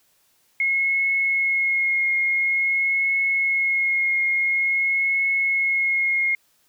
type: tone with vibrato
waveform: sine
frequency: 2164 Hz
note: C#7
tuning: 42 cents flat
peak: -18 dBFS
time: 0.6-6.35 s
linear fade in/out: 2 ms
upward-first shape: triangle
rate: 0.48 Hz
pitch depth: 17 cents each way
effects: white hiss -63 dBFS RMS until 6.68 s